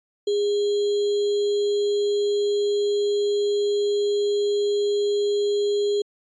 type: tone with sample-and-hold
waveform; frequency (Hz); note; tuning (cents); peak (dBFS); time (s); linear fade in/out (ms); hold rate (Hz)
sine; 410; G#4; -22; -19; 0.27-6.02; 5; 3675
effects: resampled to 16000 Hz